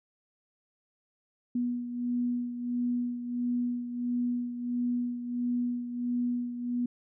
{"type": "beating tone pair", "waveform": "sine", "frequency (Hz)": [243.1, 244.6], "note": ["B3", "B3"], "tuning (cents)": [-27, -16], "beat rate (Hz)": 1.5, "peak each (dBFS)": [-29, -36], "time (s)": [1.55, 6.86], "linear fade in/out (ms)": 5, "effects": []}